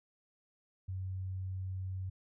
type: tone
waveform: sine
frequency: 93.9 Hz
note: F#2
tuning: 26 cents sharp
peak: -36 dBFS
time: 0.88-2.1 s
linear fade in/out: 10 ms
effects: none